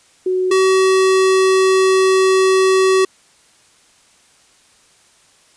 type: tone pair in turn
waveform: sine / square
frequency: 370 / 378.9 Hz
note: F#4 / F#4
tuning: 0 / +41 cents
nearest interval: unison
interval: 41 cents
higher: second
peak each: -14 / -11 dBFS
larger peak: second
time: 0.26-0.51 / 0.51-3.05 s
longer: second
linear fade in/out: 5 ms
effects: white hiss -52 dBFS RMS until 5.56 s + resampled to 22050 Hz